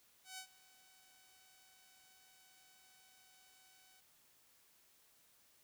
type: tone with ADSR envelope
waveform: 5% pulse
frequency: 754 Hz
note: F#5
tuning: 32 cents sharp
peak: -34 dBFS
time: 0.24-4.01 s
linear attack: 140 ms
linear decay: 84 ms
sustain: -21 dB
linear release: 17 ms
effects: white hiss -70 dBFS RMS until 5.63 s